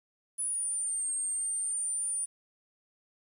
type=exponential two-way sweep; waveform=sine; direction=down then up; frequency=9950 to 8530 to 9390 Hz; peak=-27 dBFS; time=0.38-2.26 s; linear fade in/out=20 ms; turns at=1.11 s; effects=tanh soft clip ceiling -29 dBFS + 10-bit